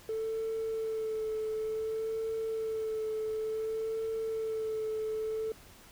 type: tone with vibrato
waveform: triangle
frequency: 440.7 Hz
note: A4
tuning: 3 cents sharp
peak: -28 dBFS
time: 0.09-5.52 s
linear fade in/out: 2 ms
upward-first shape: sine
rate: 0.56 Hz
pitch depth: 21 cents each way
effects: tanh soft clip ceiling -28 dBFS + pink hiss -55 dBFS RMS until 5.91 s